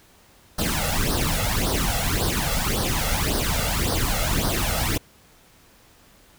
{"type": "noise with flanger", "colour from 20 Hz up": "pink", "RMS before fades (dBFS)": -23, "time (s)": [0.58, 4.98], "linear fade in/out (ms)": 10, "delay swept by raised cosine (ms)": [0.2, 1.5], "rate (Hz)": 1.8, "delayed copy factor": 0.75, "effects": ["pink hiss -54 dBFS RMS until 6.38 s"]}